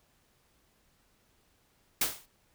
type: noise with exponential decay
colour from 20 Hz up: white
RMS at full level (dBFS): -24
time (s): 2.01-2.26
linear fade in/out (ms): 5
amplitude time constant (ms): 54
effects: pink hiss -69 dBFS RMS until 2.54 s